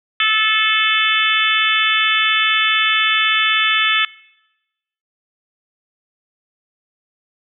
harmonic tone, 435.9 Hz, A4, 16 cents flat, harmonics 3 / 4 / 5 / 6 / 7 / 8, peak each -20 / -20 / -20 / -20 / -20 / -20 dBFS, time 0.2-4.05 s, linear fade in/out 2 ms, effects noise-tail reverb RT60 1.0 s tail -23 dB re dry

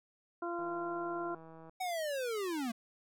harmonic tone, 344.3 Hz, F4, 25 cents flat, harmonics 1 / 2 / 3 / 4, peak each -38 / -41 / -43 / -43 dBFS, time 0.42-1.35 s, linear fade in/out 5 ms
click train, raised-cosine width 1 ms, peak -40 dBFS, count 180, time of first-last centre 0.59-1.695 s, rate 162 Hz
square linear sweep, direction down, 757 to 220 Hz, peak -35 dBFS, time 1.8-2.72 s, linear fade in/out 10 ms
effects none

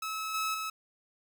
sawtooth tone with level steps, 1295 Hz, E6, 31 cents flat, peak -30 / -26 / -30 dBFS, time 0.02-0.7 s, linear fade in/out 5 ms, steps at 0.34 / 0.54 s, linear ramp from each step 5 ms, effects none

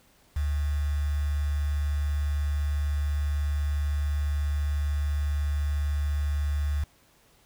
sine tone with quantisation, 73 Hz, D2, 10 cents flat, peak -24 dBFS, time 0.36-6.84 s, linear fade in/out 5 ms, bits 7, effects pink hiss -61 dBFS RMS until 7.45 s

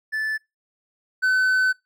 triangle tone pair in turn, 1748 / 1515.2 Hz, A6 / F#6, -12 / +41 cents, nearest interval major second, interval 247 cents, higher first, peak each -21 / -15 dBFS, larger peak second, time 0.12-0.38 / 1.22-1.73 s, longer second, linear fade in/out 20 ms, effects noise-tail reverb RT60 0.2 s tail -22 dB re dry

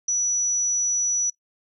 sine tone, 5900 Hz, F#8, 6 cents flat, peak -20 dBFS, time 0.08-1.3 s, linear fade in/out 5 ms, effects noise-tail reverb RT60 0.1 s tail -18 dB re dry

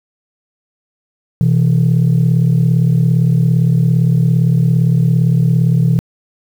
sine tone pair together, 126.4 / 163.96 Hz, B2 / E3, +41 / -9 cents, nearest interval perfect fourth, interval 450 cents, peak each -10 dBFS, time 1.41-5.99 s, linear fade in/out 0 ms, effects tanh soft clip ceiling -5 dBFS + 7-bit

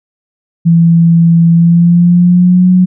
sine tone with pitch glide, 167.5 to 182.66 Hz, E3 to F#3, +28 to -22 cents, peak -3 dBFS, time 0.65-2.86 s, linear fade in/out 20 ms, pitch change +150 cents, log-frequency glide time 1.52-2.7 s, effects none

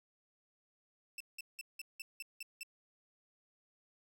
sawtooth tone bursts, 2659 Hz, E7, 14 cents sharp, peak -39 dBFS, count 8, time 1.18-2.632 s, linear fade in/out 2 ms, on 24 ms, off 180 ms, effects none

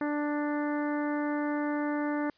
harmonic tone, 294.7 Hz, D4, 6 cents sharp, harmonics 1 / 2 / 3 / 4 / 5 / 6 / 7, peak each -29 / -36 / -38 / -42 / -42 / -42 / -48 dBFS, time 0.01-2.3 s, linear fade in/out 2 ms, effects white hiss -66 dBFS RMS until 2.37 s + resampled to 11025 Hz

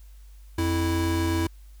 square tone pair together, 87.1 / 328.8 Hz, F2 / E4, -4 / -4 cents, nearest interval octave + major seventh, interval 2300 cents, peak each -26 / -26 dBFS, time 0.58-1.47 s, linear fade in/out 5 ms, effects added 50 Hz sine -44 dBFS peak until 1.8 s + white hiss -62 dBFS RMS until 1.8 s

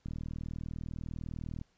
click train, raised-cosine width 5 ms, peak -27 dBFS, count 63, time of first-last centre 0.06-1.614 s, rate 39.9 Hz, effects pink hiss -72 dBFS RMS until 1.77 s + resampled to 16000 Hz

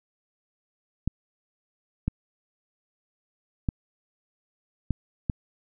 clicks, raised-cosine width 5 ms, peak -12 dBFS, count 5, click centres 1.076 / 2.08 / 3.688 / 4.907 / 5.298 s, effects none

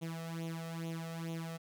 sawtooth tone with flanger, 164.81 Hz, E3, in tune, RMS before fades -41 dBFS, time 0.01-1.58 s, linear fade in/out 20 ms, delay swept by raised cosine 0.3 to 1.6 ms, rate 2.3 Hz, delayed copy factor +0.75, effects none

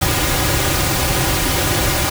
pink noise with comb filter, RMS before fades -17 dBFS, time 0.01-2.1 s, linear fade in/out 10 ms, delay 4.5 ms, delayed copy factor -0.7, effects none

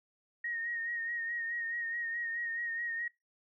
sine tone with vibrato, 1864.7 Hz, A#6, in tune, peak -34 dBFS, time 0.44-3.08 s, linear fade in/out 5 ms, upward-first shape sine, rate 4.7 Hz, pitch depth 35 cents each way, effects noise-tail reverb RT60 0.2 s tail -21 dB re dry

